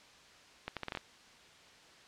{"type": "accelerating click train", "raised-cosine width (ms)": 0.3, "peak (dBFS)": -21, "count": 7, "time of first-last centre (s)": [0.68, 0.973], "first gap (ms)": 87, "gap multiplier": 0.76, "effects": ["white hiss -58 dBFS RMS until 2.07 s", "low-pass 5000 Hz 12 dB/octave"]}